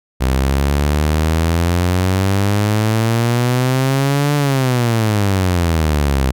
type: exponential two-way sweep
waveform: sawtooth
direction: up then down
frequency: 64 to 146.83 to 64 Hz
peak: -9 dBFS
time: 0.2-6.32 s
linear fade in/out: 20 ms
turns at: 4.35 s
effects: none